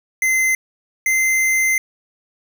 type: tone pair in turn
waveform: square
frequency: 2064 / 2074 Hz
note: C7 / C7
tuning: -24 / -16 cents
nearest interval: unison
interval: 8 cents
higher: second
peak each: -15 dBFS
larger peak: neither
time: 0.22-0.55 / 1.06-1.78 s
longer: second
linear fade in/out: 2 ms
effects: 9-bit